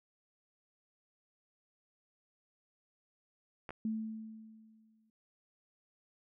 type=clicks; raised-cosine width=0.5 ms; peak=-28 dBFS; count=2; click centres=3.692 / 3.706 s
type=tone with exponential decay; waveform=sine; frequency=220 Hz; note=A3; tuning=in tune; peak=-31 dBFS; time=3.85-5.1 s; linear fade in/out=2 ms; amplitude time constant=270 ms
effects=none